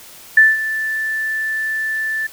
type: tone with ADSR envelope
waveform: sine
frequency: 1760 Hz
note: A6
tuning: in tune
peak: -4 dBFS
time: 0.37-2.27 s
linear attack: 5 ms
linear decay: 190 ms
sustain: -14 dB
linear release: 7 ms
effects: white hiss -40 dBFS RMS until 2.32 s